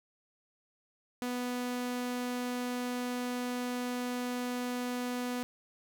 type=tone; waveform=sawtooth; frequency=246.9 Hz; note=B3; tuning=in tune; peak=-29 dBFS; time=1.22-5.43 s; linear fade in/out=0 ms; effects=none